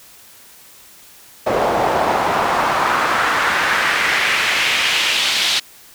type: noise with band-pass filter sweep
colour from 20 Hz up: pink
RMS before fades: -17 dBFS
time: 1.46-5.6 s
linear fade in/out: 10 ms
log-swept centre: 600 to 3700 Hz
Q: 1.8
effects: white hiss -44 dBFS RMS until 5.94 s